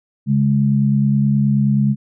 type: tone pair together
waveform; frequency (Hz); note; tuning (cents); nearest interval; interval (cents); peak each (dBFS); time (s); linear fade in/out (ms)
sine; 138.22 / 207.7; C#3 / G#3; -5 / 0; perfect fifth; 705; -15; 0.26-1.96; 50
effects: none